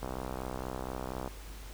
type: click train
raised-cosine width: 1 ms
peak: -23 dBFS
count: 81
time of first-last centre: 0.03-1.276 s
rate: 64.2 Hz
effects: added 50 Hz sine -44 dBFS peak until 1.73 s + pink hiss -51 dBFS RMS until 1.73 s